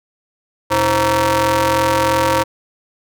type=ring-modulated tone; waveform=sawtooth; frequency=203 Hz; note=G#3; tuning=39 cents flat; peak=-6 dBFS; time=0.7-2.44 s; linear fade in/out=20 ms; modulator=732 Hz; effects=none